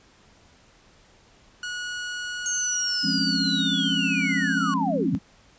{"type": "tone", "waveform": "sawtooth", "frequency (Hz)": 1458, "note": "F#6", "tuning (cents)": -26, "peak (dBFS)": -26, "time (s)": [1.63, 4.74], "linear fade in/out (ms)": 2}
{"type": "linear sweep", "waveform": "sine", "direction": "down", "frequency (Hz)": [6510, 98.4], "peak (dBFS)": -24, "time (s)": [2.46, 5.15], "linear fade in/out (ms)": 0}
{"type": "chord", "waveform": "sine", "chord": "Db major seventh", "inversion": "first", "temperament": "equal", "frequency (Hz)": [174.61, 207.7, 261.6, 277.2], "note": ["F3", "Ab3", "C4", "Db4"], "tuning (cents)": [0, 0, 0, 0], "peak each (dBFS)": -29, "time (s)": [3.03, 5.19], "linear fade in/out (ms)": 20}
{"effects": ["pink hiss -56 dBFS RMS until 5.58 s", "resampled to 16000 Hz"]}